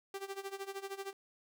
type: tone with tremolo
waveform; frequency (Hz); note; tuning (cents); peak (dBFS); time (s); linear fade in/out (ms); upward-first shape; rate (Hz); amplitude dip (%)
sawtooth; 392; G4; 0; -34; 0.14-1.13; 2; sine; 13; 85
effects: none